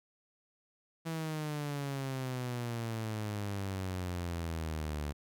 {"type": "exponential sweep", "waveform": "sawtooth", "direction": "down", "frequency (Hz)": [164.81, 72.7], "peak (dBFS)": -31, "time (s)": [1.05, 5.13], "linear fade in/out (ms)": 20, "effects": []}